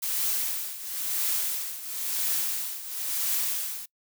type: noise with tremolo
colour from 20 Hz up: blue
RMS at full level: -26 dBFS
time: 0.02-3.86 s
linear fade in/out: 10 ms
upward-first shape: triangle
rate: 0.98 Hz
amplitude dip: 80%
effects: noise-tail reverb RT60 0.1 s tail -24 dB re dry